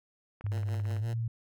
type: click train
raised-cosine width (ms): 0.5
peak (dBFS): -32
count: 11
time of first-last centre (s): 0.41-0.966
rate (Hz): 18
type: tone with pitch glide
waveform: sine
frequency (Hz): 102.6 to 114.5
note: G#2 to A#2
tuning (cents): -21 to -31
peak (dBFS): -29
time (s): 0.44-1.28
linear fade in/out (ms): 5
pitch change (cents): +190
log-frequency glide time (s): 0.99-1.07
type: tone with tremolo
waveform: 10% pulse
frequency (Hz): 116.54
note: A#2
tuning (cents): 0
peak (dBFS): -32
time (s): 0.51-1.14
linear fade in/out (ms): 10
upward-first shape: triangle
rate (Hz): 5.5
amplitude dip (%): 90
effects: none